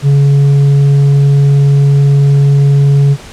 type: tone with tanh clipping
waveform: sine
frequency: 140.7 Hz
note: C#3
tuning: 26 cents sharp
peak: -5 dBFS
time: 0.02-3.17 s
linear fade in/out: 50 ms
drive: 4 dB
effects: pink hiss -32 dBFS RMS until 3.32 s + low-pass 8000 Hz 12 dB/octave